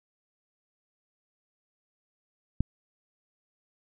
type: click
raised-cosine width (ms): 5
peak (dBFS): -12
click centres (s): 2.606
effects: none